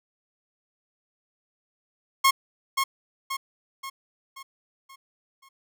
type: tone with echo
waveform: sawtooth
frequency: 1082 Hz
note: C#6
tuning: 42 cents flat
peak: -12 dBFS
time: 2.24-2.31 s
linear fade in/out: 10 ms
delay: 530 ms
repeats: 6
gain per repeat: -6 dB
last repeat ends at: 5.49 s
effects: none